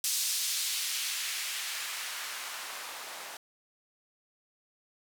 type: noise with band-pass filter sweep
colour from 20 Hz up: blue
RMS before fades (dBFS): -35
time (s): 0.04-3.37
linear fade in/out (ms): 2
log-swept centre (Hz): 5300 to 680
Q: 0.9
effects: none